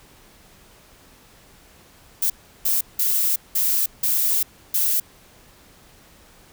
violet noise bursts at uneven times, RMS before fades -20 dBFS, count 6, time 2.22-2.3 / 2.65-2.81 / 2.99-3.36 / 3.55-3.86 / 4.03-4.43 / 4.74-5 s, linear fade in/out 5 ms, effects pink hiss -51 dBFS RMS until 6.52 s

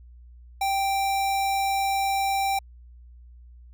square tone, 784 Hz, G5, in tune, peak -23 dBFS, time 0.61-2.59 s, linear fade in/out 5 ms, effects added 60 Hz sine -45 dBFS peak until 3.73 s

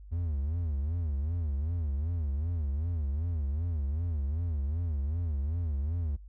triangle tone with vibrato, 77.5 Hz, D#2, 6 cents flat, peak -27 dBFS, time 0.11-6.17 s, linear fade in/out 20 ms, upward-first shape sine, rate 2.6 Hz, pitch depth 210 cents each way, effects noise-tail reverb RT60 0.1 s tail -21 dB re dry + added 50 Hz sine -45 dBFS peak until 6.28 s

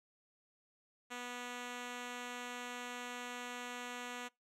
5% pulse tone, 245 Hz, B3, 14 cents flat, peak -31 dBFS, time 1.1-4.29 s, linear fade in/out 20 ms, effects noise-tail reverb RT60 0.2 s tail -24 dB re dry + low-pass 9000 Hz 12 dB/octave

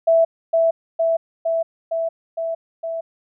sine tone with echo, 659.3 Hz, E5, in tune, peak -11 dBFS, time 0.07-0.25 s, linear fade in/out 10 ms, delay 460 ms, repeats 6, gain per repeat -2 dB, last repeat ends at 3.01 s, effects none

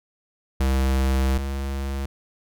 square tone pair in turn, 66.3 / 68.28 Hz, C2 / C#2, +23 / -26 cents, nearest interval minor second, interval 51 cents, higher second, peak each -19 / -26 dBFS, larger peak first, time 0.6-1.38 / 1.38-2.06 s, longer first, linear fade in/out 5 ms, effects none

